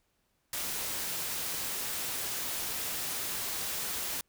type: noise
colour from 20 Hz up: white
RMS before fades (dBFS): -35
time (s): 0.53-4.21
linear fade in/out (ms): 2
effects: pink hiss -75 dBFS RMS until 4.28 s